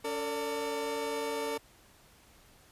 30% pulse tone cluster, 282.5 / 450.4 / 585 Hz, C#4 / A4 / D5, +33 / +40 / -7 cents, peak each -38 / -31 / -37 dBFS, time 0.04-1.58 s, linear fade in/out 10 ms, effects pink hiss -60 dBFS RMS until 2.71 s + resampled to 32000 Hz

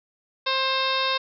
harmonic tone, 529 Hz, C5, 19 cents sharp, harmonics 1 / 2 / 3 / 4 / 5 / 6 / 7 / 8 / 9 / 10, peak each -30 / -26 / -32 / -35 / -30 / -39 / -27 / -35 / -35 / -37 dBFS, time 0.46-1.18 s, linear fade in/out 10 ms, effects none

